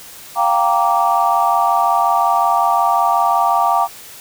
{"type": "chord", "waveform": "sine", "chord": "G minor seventh", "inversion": "third", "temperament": "equal with one note detuned", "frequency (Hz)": [698.5, 784, 932.3, 1165.9], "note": ["F5", "G5", "Bb5", "D6"], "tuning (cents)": [0, 0, 0, -13], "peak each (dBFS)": -17, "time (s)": [0.35, 3.88], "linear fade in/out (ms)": 50, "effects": ["tanh soft clip ceiling -1 dBFS", "white hiss -37 dBFS RMS until 4.2 s"]}